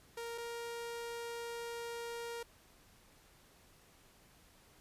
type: tone pair in turn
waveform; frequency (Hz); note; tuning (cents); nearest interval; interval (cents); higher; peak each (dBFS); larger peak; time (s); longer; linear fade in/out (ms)
sawtooth; 466.2 / 468.5; A#4 / A#4; 0 / +9; unison; 9; second; -37 / -37; neither; 0.17-0.38 / 0.38-2.43; second; 5
effects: pink hiss -64 dBFS RMS until 4.8 s + resampled to 32000 Hz